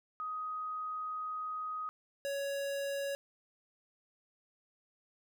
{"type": "tone pair in turn", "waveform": ["sine", "square"], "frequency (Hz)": [1253, 558.1], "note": ["D#6", "C#5"], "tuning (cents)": [12, 12], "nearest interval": "octave + major second", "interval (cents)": 1400, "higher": "first", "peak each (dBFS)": [-36, -35], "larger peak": "second", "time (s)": [[0.2, 1.89], [2.25, 3.15]], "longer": "first", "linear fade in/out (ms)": 0, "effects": []}